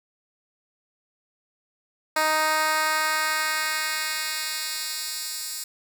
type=tone with high-pass filter sweep; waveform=10% pulse; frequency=311.3 Hz; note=D#4; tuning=1 cent sharp; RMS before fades=-26 dBFS; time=2.16-5.64 s; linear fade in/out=5 ms; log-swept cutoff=670 to 6300 Hz; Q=0.91; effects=none